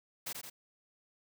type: noise with echo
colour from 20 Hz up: white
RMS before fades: -39 dBFS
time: 0.26-0.33 s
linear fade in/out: 10 ms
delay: 85 ms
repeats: 2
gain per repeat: -4 dB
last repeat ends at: 0.5 s
effects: none